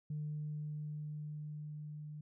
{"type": "tone with level ramp", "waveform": "sine", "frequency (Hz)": 150.5, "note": "D3", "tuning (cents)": 43, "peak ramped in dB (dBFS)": [-36, -44], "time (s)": [0.1, 2.21], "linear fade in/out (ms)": 5, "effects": ["tanh soft clip ceiling -33 dBFS"]}